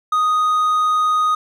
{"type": "tone", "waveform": "triangle", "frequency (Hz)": 1244.5, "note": "D#6", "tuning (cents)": 0, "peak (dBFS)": -12, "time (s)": [0.12, 1.35], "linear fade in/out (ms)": 5, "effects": []}